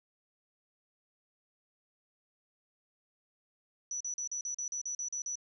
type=tone bursts; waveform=sine; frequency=5920 Hz; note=F#8; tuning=in tune; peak=-34 dBFS; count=11; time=3.91-5.355 s; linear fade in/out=2 ms; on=95 ms; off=40 ms; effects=none